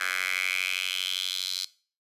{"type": "tone with high-pass filter sweep", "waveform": "10% pulse", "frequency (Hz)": 92.5, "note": "F#2", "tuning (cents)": 0, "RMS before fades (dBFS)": -30, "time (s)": [0, 1.65], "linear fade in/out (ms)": 5, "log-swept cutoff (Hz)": [1700, 4300], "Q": 4.4, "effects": ["noise-tail reverb RT60 0.4 s tail -19 dB re dry", "resampled to 32000 Hz"]}